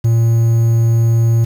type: tone with quantisation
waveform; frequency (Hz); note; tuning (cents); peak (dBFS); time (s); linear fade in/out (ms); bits
triangle; 115.1; A#2; -22; -7; 0.04-1.45; 10; 6
effects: none